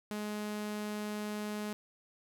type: tone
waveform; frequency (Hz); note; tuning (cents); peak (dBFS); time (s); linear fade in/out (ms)
sawtooth; 210; G#3; +19; -32; 0.11-1.73; 0
effects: 11-bit